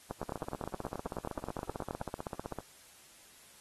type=two click trains; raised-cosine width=1 ms; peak=-24 / -23 dBFS; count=38 / 19; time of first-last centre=0.23-2.587 / 0.11-2.015 s; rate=15.7 / 9.45 Hz; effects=white hiss -58 dBFS RMS until 3.6 s + AAC 32 kbps